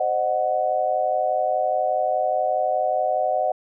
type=chord; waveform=sine; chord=C diminished; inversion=none; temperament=equal with one note detuned; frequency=523.3 / 615.1 / 740 Hz; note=C5 / Eb5 / Gb5; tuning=0 / -20 / 0 cents; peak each=-27 / -23 / -22 dBFS; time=0-3.52 s; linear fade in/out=5 ms; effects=none